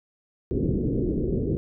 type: low-pass noise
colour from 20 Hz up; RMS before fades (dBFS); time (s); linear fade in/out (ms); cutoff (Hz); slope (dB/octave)
white; -25; 0.51-1.57; 0; 430; 48
effects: none